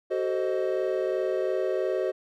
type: chord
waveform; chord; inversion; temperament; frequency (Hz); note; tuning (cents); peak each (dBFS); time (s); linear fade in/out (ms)
triangle; F# diminished seventh; none; equal with one note detuned; 377.3 / 440 / 523.3 / 622.3; F#4 / A4 / C5 / Eb5; +34 / 0 / 0 / 0; -26 / -32 / -28 / -29; 0.1-2.12; 20
effects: none